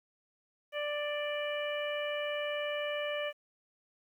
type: harmonic tone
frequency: 589 Hz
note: D5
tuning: 5 cents sharp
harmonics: 1 / 2 / 3 / 4 / 5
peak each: -34 / -44 / -41 / -42 / -42 dBFS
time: 0.72-3.33 s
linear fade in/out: 50 ms
effects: 11-bit